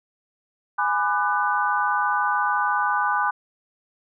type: chord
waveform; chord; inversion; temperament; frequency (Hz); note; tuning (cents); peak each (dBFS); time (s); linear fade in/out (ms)
sine; G# half-diminished seventh; none; just; 830.6 / 996.7 / 1196.1 / 1495.1; G#5 / B5 / D6 / F#6; 0 / +16 / +31 / +18; -25; 0.78-3.31; 10
effects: none